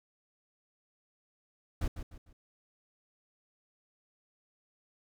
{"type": "noise with echo", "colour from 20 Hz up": "brown", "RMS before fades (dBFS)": -31, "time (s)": [1.81, 1.88], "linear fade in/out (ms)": 5, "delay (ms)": 150, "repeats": 3, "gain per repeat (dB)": -9, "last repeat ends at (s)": 2.33, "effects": []}